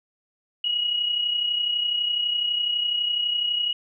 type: tone pair together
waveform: sine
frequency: 2873 / 2905 Hz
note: F7 / F#7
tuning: +48 / -32 cents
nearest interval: unison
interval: 20 cents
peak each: -31 / -22 dBFS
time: 0.64-3.73 s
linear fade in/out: 5 ms
effects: none